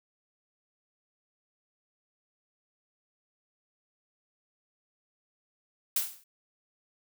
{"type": "noise with exponential decay", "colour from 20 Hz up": "blue", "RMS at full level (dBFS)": -24, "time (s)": [5.96, 6.24], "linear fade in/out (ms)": 5, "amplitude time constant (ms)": 60, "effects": []}